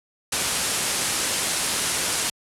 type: low-pass noise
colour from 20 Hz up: white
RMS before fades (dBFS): -25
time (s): 0.32-2.3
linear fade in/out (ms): 5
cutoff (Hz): 11000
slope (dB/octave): 48
effects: high-pass 60 Hz 12 dB/octave